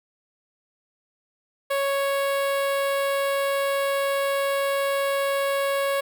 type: tone with notch filter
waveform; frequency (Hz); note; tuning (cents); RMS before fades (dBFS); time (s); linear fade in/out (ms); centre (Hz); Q
sawtooth; 554.4; C#5; 0; -24; 1.7-6.01; 10; 6100; 1.1
effects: none